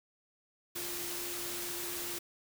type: tone in noise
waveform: sine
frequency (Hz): 349.2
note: F4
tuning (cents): 0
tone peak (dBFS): -45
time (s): 0.75-2.19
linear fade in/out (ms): 10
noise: white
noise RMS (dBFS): -39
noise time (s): 0.75-2.19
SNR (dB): -9
effects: none